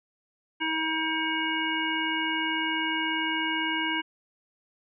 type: harmonic tone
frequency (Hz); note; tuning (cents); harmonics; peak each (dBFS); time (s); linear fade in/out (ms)
318.7; D#4; +42; 1 / 3 / 5 / 7 / 9; -32 / -32 / -32 / -32 / -32; 0.6-4.02; 20
effects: none